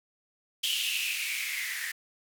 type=noise with band-pass filter sweep; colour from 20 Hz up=violet; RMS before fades=-32 dBFS; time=0.63-1.92 s; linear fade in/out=10 ms; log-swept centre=3100 to 1800 Hz; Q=7.8; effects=none